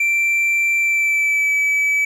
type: tone with pitch glide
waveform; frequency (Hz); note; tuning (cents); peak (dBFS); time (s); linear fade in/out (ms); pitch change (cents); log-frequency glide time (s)
triangle; 2349 to 2295; D7 to D7; 0 to -40; -13; 0-2.05; 5; -40; 0.78-1.54
effects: none